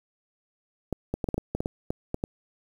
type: clicks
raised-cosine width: 2 ms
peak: -14 dBFS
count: 12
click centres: 0.927 / 1.14 / 1.242 / 1.288 / 1.343 / 1.38 / 1.55 / 1.605 / 1.659 / 1.905 / 2.144 / 2.239 s
effects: 8-bit